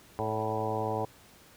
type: harmonic tone with a mistuned harmonic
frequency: 109 Hz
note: A2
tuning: 16 cents flat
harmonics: 1 / 2 / 3 / 4 / 5 / 6 / 7 / 8 / 9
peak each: -36 / -41 / -40 / -35 / -37 / -40 / -35 / -40 / -38 dBFS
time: 0.19-1.05 s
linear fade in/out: 0 ms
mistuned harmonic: 5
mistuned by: +32 cents
effects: pink hiss -56 dBFS RMS until 1.56 s + high-pass 60 Hz 12 dB/octave